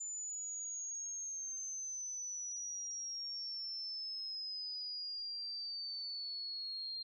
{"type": "exponential sweep", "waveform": "sine", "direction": "down", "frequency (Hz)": [7070, 4186], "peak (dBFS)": -40, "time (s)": [0, 7.03], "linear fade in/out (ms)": 10, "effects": []}